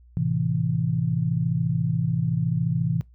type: chord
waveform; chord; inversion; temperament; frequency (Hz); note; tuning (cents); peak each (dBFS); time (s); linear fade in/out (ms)
sine; A minor; none; equal; 110 / 130.81 / 164.81; A2 / C3 / E3; 0 / 0 / 0; -28 / -25 / -24; 0.17-3.01; 0
effects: noise-tail reverb RT60 0.2 s tail -24 dB re dry + added 60 Hz sine -49 dBFS peak until 3.14 s